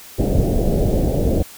pink low-pass noise, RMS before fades -17 dBFS, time 0.18-1.43 s, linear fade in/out 10 ms, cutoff 660 Hz, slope 48 dB/octave, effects white hiss -40 dBFS RMS until 1.57 s

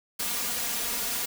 white noise with comb filter, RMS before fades -30 dBFS, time 0.19-1.26 s, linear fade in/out 10 ms, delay 4.2 ms, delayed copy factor +0.85, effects none

